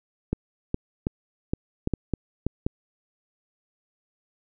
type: clicks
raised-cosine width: 3 ms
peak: -11 dBFS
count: 9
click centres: 0.33 / 0.744 / 1.069 / 1.535 / 1.874 / 1.937 / 2.137 / 2.466 / 2.665 s
effects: none